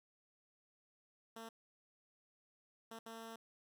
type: tone bursts at uneven times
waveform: 10% pulse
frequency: 226.4 Hz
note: A3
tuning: 50 cents sharp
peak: -40 dBFS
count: 3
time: 1.36-1.49 / 2.91-2.99 / 3.06-3.36 s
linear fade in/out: 5 ms
effects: none